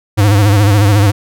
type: tone with vibrato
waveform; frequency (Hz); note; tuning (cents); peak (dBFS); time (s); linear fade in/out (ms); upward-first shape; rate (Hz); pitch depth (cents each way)
square; 102.4; G#2; -24; -7; 0.17-1.12; 20; sine; 14; 85
effects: none